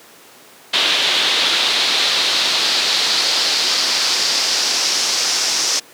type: noise with band-pass filter sweep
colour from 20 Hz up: brown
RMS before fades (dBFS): -17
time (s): 0.73-5.8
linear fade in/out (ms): 10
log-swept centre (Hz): 3500 to 5700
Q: 3
effects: pink hiss -43 dBFS RMS until 5.93 s + high-pass 300 Hz 12 dB/octave